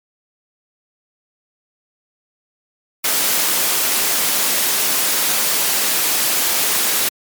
white noise, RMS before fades -17 dBFS, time 3.04-7.09 s, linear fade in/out 5 ms, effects high-pass 200 Hz 12 dB/octave + MP3 96 kbps

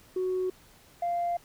sine tone pair in turn, 370 / 694.6 Hz, F#4 / F5, 0 / -10 cents, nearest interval major seventh, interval 1090 cents, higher second, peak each -25 dBFS, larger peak neither, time 0.16-0.5 / 1.02-1.37 s, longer second, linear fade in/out 5 ms, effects tanh soft clip ceiling -23 dBFS + pink hiss -57 dBFS RMS until 1.44 s

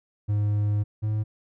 triangle tone pair in turn, 103.9 / 107.13 Hz, G#2 / A2, +1 / -46 cents, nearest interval minor second, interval 53 cents, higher second, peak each -19 / -21 dBFS, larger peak first, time 0.28-0.84 / 1.02-1.24 s, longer first, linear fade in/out 20 ms, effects none

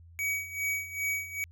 square tone with tremolo, 2265 Hz, C#7, 37 cents sharp, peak -28 dBFS, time 0.19-1.44 s, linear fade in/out 0 ms, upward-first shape sine, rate 2.5 Hz, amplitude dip 80%, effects added 84 Hz sine -50 dBFS peak until 1.51 s

